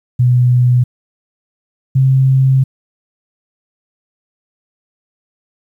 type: tone pair in turn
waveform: sine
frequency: 124 / 132.73 Hz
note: B2 / C3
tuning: +7 / +25 cents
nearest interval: minor second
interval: 118 cents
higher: second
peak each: -7 dBFS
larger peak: neither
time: 0.19-0.84 / 1.95-2.64 s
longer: second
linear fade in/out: 10 ms
effects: 8-bit